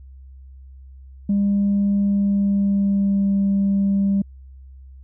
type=tone with pitch glide; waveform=sine; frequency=200.9 to 197.68 Hz; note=G3 to G3; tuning=+43 to +15 cents; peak=-14 dBFS; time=1.29-4.22 s; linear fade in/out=5 ms; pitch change=-28 cents; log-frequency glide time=1.94-3.34 s; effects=tanh soft clip ceiling -13 dBFS + added 66 Hz sine -39 dBFS peak until 5.03 s